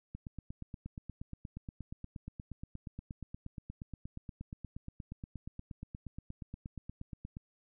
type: click train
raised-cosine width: 5 ms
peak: -30 dBFS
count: 62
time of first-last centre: 0.15-7.369 s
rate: 8.45 Hz
effects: none